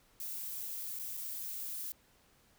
violet noise with dropouts, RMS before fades -41 dBFS, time 0.2-1.92 s, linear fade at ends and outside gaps 1 ms, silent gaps 0.989-0.995 / 1.169-1.172 s, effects pink hiss -67 dBFS RMS until 2.58 s

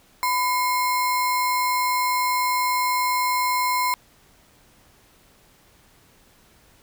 sine tone with sample-and-hold, 1000 Hz, B5, 21 cents sharp, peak -19 dBFS, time 0.23-3.94 s, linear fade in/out 0 ms, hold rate 3150 Hz, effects pink hiss -56 dBFS RMS until 6.82 s

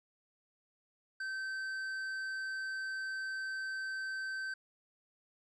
sine tone with tanh clipping, 1547 Hz, G6, 23 cents flat, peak -38 dBFS, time 1.2-4.54 s, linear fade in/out 5 ms, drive 8 dB, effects none

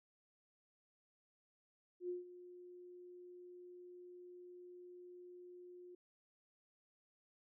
sine tone with ADSR envelope, 357.1 Hz, F4, 39 cents sharp, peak -38 dBFS, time 2-5.95 s, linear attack 91 ms, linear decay 150 ms, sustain -15 dB, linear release 4 ms, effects none

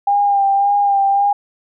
sine tone with vibrato, 801 Hz, G5, 37 cents sharp, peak -11 dBFS, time 0.07-1.33 s, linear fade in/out 5 ms, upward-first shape sine, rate 1.8 Hz, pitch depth 28 cents each way, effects none

